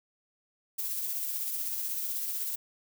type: noise with tremolo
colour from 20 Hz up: violet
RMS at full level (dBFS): -32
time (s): 0.78-2.56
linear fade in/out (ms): 10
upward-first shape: triangle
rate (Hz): 16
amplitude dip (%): 35
effects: none